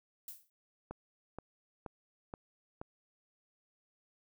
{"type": "noise with exponential decay", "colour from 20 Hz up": "violet", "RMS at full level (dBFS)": -42, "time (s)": [0.28, 0.5], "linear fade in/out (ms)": 2, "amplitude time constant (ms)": 47}
{"type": "click train", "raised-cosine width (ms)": 1, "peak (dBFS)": -28, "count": 5, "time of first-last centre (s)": [0.91, 2.815], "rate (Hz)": 2.1}
{"effects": []}